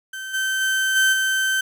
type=tone with level steps; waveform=35% pulse; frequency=1546 Hz; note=G6; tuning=24 cents flat; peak=-28 / -19 / -17 / -13 / -17 dBFS; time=0.13-1.61 s; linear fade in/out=5 ms; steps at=0.33 / 0.6 / 0.95 / 1.12 s; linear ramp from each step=20 ms; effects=none